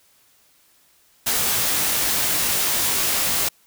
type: noise with comb filter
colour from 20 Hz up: white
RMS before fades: -21 dBFS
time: 1.26-3.49 s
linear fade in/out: 10 ms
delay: 19 ms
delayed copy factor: -0.65
effects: white hiss -58 dBFS RMS until 3.66 s